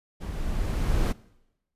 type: noise with level ramp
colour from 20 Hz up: brown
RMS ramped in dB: -33 to -21 dBFS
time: 0.2-1.13 s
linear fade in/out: 20 ms
effects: noise-tail reverb RT60 0.9 s tail -21 dB re dry + resampled to 32000 Hz